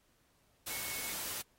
sine tone in noise, 2201 Hz, C#7, 13 cents flat, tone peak -46 dBFS, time 0.7-1.13 s, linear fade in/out 10 ms, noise white, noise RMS -40 dBFS, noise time 0.66-1.42 s, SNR -9 dB, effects pink hiss -72 dBFS RMS until 1.58 s + AAC 48 kbps

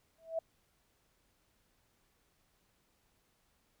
sine tone with exponential growth, 653 Hz, E5, 17 cents flat, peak -29 dBFS, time 0.18-0.39 s, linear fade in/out 5 ms, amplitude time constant 45 ms, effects pink hiss -74 dBFS RMS until 3.8 s

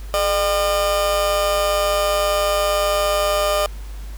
30% pulse tone with amplitude modulation, 605 Hz, D#5, 49 cents flat, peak -11 dBFS, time 0.14-3.66 s, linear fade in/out 0 ms, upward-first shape sine, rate 182 Hz, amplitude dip 65%, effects added 50 Hz sine -29 dBFS peak until 4.17 s + pink hiss -45 dBFS RMS until 4.17 s

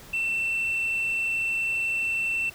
sine tone, 2686 Hz, E7, 32 cents sharp, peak -22 dBFS, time 0.13-2.5 s, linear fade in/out 10 ms, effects tanh soft clip ceiling -22 dBFS + pink hiss -47 dBFS RMS until 2.54 s

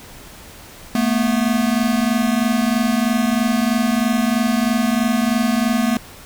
square tone pair together, 220 / 243.1 Hz, A3 / B3, 0 / -27 cents, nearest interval major second, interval 173 cents, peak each -19 dBFS, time 0.95-5.97 s, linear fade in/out 2 ms, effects pink hiss -40 dBFS RMS until 6.25 s

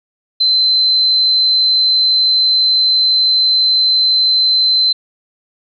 sine tone, 4073 Hz, C8, 47 cents flat, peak -9 dBFS, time 0.4-4.93 s, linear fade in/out 10 ms, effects none

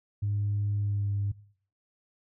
sine tone with pitch glide, 102.5 to 100.86 Hz, G#2 to G2, -22 to +50 cents, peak -25 dBFS, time 0.22-1.32 s, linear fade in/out 10 ms, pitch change -28 cents, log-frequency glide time 0.79-1.1 s, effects noise-tail reverb RT60 0.5 s tail -19 dB re dry + tanh soft clip ceiling -22 dBFS

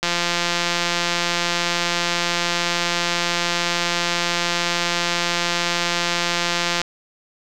click train, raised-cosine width 0.2 ms, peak -3 dBFS, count 1175, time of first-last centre 0.03-6.816 s, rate 173 Hz, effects none

